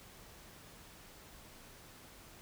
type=silence; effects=pink hiss -56 dBFS RMS until 2.41 s